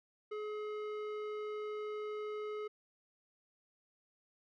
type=tone with low-pass filter; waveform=square; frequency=423.7 Hz; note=G#4; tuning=35 cents sharp; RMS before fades=-41 dBFS; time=0.31-2.68 s; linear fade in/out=10 ms; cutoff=2100 Hz; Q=0.77; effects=none